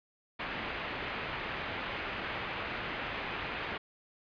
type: low-pass noise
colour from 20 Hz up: white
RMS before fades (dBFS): -38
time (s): 0.39-3.78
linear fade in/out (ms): 10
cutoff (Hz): 2700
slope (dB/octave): 24
effects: resampled to 11025 Hz